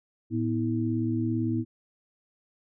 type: tone cluster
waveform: sine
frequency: 112.1 / 245.5 / 323.3 Hz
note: A2 / B3 / E4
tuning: +33 / -10 / -34 cents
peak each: -29 dBFS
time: 0.3-1.65 s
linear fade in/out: 50 ms
effects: none